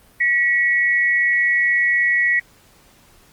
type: tone pair together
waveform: sine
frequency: 1925.3 / 2209 Hz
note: B6 / C#7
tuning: -45 / -7 cents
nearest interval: major second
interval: 238 cents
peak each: -15 / -21 dBFS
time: 0.2-2.4 s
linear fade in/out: 10 ms
effects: pink hiss -52 dBFS RMS until 3.32 s + Opus 32 kbps